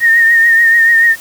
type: tone with vibrato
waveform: sine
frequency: 1842 Hz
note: A#6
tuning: 21 cents flat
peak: -5 dBFS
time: 0-1.16 s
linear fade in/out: 50 ms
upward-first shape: triangle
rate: 6.9 Hz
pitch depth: 44 cents each way
effects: white hiss -33 dBFS RMS until 1.2 s